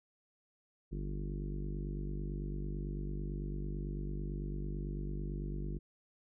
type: harmonic tone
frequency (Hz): 49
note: G1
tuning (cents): 0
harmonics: 1 / 3 / 4 / 5 / 6 / 7 / 8 / 9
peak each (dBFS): -38 / -42 / -47 / -50 / -53 / -48 / -55 / -60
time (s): 0.91-5.79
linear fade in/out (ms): 20
effects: none